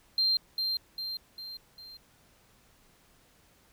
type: tone with echo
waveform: triangle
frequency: 4168 Hz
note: C8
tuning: 7 cents flat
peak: -20 dBFS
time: 0.18-0.37 s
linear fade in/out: 2 ms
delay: 400 ms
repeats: 4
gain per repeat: -6 dB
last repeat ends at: 1.97 s
effects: tanh soft clip ceiling -21 dBFS + pink hiss -63 dBFS RMS until 3.72 s